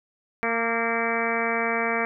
harmonic tone with a mistuned harmonic, 229.9 Hz, A#3, 24 cents flat, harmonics 1 / 2 / 3 / 4 / 5 / 6 / 7 / 8 / 9 / 10, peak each -32 / -29 / -30 / -34 / -32 / -34 / -33 / -32 / -33 / -30 dBFS, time 0.43-2.05 s, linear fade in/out 0 ms, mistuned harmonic 5, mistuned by +23 cents, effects none

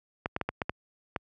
clicks, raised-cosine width 0.5 ms, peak -14 dBFS, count 7, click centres 0.259 / 0.364 / 0.413 / 0.49 / 0.618 / 0.695 / 1.162 s, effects high-pass 60 Hz 12 dB/octave

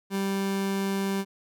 30% pulse tone, 195.6 Hz, G3, 4 cents flat, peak -23 dBFS, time 0.1-1.25 s, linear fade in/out 50 ms, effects none

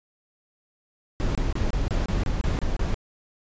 brown noise bursts, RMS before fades -24 dBFS, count 10, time 1.2-2.943 s, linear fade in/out 0 ms, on 150 ms, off 27 ms, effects resampled to 16000 Hz

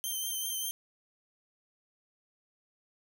5% pulse tone with vibrato, 3128 Hz, G7, 4 cents flat, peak -25 dBFS, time 0.04-0.71 s, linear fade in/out 0 ms, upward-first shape triangle, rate 5.1 Hz, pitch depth 29 cents each way, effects none

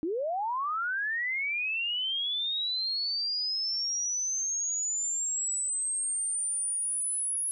sine linear sweep, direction up, 297 to 10570 Hz, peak -28 dBFS, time 0.03-7.51 s, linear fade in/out 0 ms, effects none

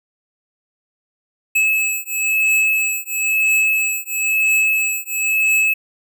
square beating tone pair, 2592 / 2593 Hz, E7 / E7, -30 / -29 cents, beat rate 1 Hz, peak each -19 dBFS, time 1.55-5.74 s, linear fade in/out 10 ms, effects none

